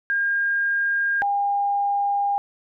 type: tone pair in turn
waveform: sine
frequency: 1613 / 806.5 Hz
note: G6 / G5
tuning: +49 / +49 cents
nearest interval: octave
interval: 1200 cents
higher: first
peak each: -19 dBFS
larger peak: neither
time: 0.1-1.22 / 1.22-2.38 s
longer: second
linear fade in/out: 0 ms
effects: none